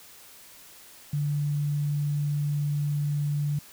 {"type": "tone", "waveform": "sine", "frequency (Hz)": 146.1, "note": "D3", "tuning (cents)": -9, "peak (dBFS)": -24, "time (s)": [1.13, 3.59], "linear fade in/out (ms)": 5, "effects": ["white hiss -50 dBFS RMS until 3.72 s"]}